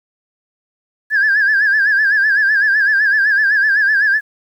sine tone with vibrato, 1661.2 Hz, G#6, in tune, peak -9 dBFS, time 1.1-4.21 s, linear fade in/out 50 ms, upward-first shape sine, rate 7.9 Hz, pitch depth 97 cents each way, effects tanh soft clip ceiling -7 dBFS + 8-bit

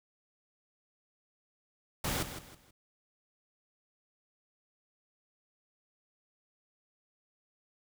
pink noise with echo, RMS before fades -33 dBFS, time 2.04-2.23 s, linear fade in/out 5 ms, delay 160 ms, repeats 3, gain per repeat -10 dB, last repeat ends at 2.71 s, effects none

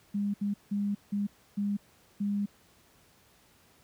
sine tone bursts at uneven times, 203 Hz, G#3, 39 cents flat, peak -27 dBFS, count 6, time 0.14-0.34 / 0.41-0.54 / 0.71-0.95 / 1.12-1.27 / 1.57-1.77 / 2.2-2.46 s, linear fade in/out 10 ms, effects pink hiss -62 dBFS RMS until 3.83 s + high-pass 60 Hz 12 dB/octave

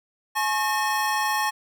square tone cluster, 850 / 1088 / 1821 Hz, G#5 / C#6 / A#6, +40 / -33 / -41 cents, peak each -26 / -28 / -28 dBFS, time 0.35-1.51 s, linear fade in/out 20 ms, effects none

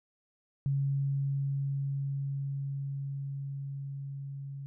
sine tone with level ramp, 138.59 Hz, C#3, in tune, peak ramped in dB -26 to -38 dBFS, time 0.66-4.66 s, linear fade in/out 0 ms, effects none

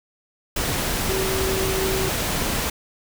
sine tone in noise, 381.8 Hz, G4, 46 cents flat, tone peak -24 dBFS, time 1.09-2.09 s, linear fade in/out 5 ms, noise pink, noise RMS -24 dBFS, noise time 0.56-2.7 s, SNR -3 dB, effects none

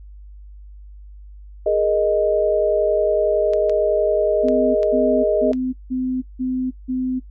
sine chord, Ab suspended second, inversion none, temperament equal, 415.3 / 466.2 / 622.3 Hz, Ab4 / Bb4 / Eb5, 0 / 0 / 0 cents, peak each -20 / -22 / -17 dBFS, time 1.66-5.52 s, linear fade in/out 5 ms
clicks, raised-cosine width 0.2 ms, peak -19 dBFS, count 5, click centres 3.535 / 3.696 / 4.485 / 4.831 / 5.533 s
sine tone bursts, 256.2 Hz, C4, 36 cents flat, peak -19 dBFS, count 6, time 4.43-7.2 s, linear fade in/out 20 ms, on 320 ms, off 170 ms
effects noise-tail reverb RT60 0.1 s tail -17 dB re dry + added 50 Hz sine -37 dBFS peak until 7.3 s

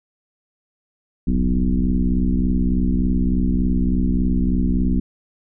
sine tone with frequency modulation, 117.7 Hz, A#2, 17 cents sharp, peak -15 dBFS, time 1.27-5 s, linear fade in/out 5 ms, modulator 63.4 Hz, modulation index 2.5, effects none

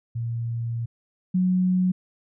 sine tone pair in turn, 116.54 / 183.51 Hz, A#2 / F#3, 0 / -14 cents, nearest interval minor sixth, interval 786 cents, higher second, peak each -25 / -18 dBFS, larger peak second, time 0.15-0.86 / 1.34-1.92 s, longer first, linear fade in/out 10 ms, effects none

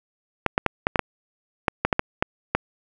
clicks, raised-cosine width 0.5 ms, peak -3 dBFS, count 12, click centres 0.463 / 0.579 / 0.663 / 0.869 / 0.958 / 0.993 / 1.682 / 1.85 / 1.928 / 1.994 / 2.225 / 2.55 s, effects none

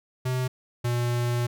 square tone pair in turn, 127.8 / 120.63 Hz, C3 / B2, -40 / -40 cents, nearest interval minor second, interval 100 cents, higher first, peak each -25 / -24 dBFS, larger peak second, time 0.25-0.48 / 0.84-1.47 s, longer second, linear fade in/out 10 ms, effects none

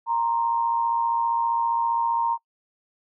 sine tone pair together, 931.4 / 1046.5 Hz, A#5 / C6, -2 / 0 cents, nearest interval major second, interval 202 cents, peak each -21 / -29 dBFS, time 0.06-2.38 s, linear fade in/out 50 ms, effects noise-tail reverb RT60 0.1 s tail -23 dB re dry

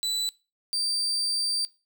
35% pulse tone pair in turn, 3973 / 4674 Hz, B7 / D8, +10 / -9 cents, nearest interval minor third, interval 281 cents, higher second, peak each -24 dBFS, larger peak neither, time 0.03-0.29 / 0.73-1.65 s, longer second, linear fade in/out 0 ms, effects noise-tail reverb RT60 0.3 s tail -20 dB re dry

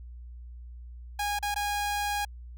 sawtooth tone with dropouts, 821 Hz, G#5, 20 cents flat, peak -24 dBFS, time 1.19-2.25 s, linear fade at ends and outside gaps 5 ms, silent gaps 1.39-1.426 / 1.544-1.56 s, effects added 60 Hz sine -41 dBFS peak until 2.57 s

